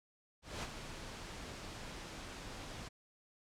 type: noise with ADSR envelope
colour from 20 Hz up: pink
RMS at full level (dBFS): -40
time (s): 0.42-2.89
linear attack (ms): 210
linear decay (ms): 39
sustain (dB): -7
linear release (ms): 16
effects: low-pass 7000 Hz 12 dB/octave